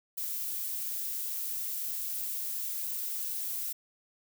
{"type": "noise", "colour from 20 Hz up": "violet", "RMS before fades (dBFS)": -35, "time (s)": [0.17, 3.73], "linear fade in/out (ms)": 10, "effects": []}